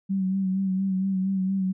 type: tone with vibrato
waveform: sine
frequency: 190.7 Hz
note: G3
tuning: 47 cents flat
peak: -22 dBFS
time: 0.09-1.73 s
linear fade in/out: 20 ms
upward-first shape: sine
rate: 4.3 Hz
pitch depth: 37 cents each way
effects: none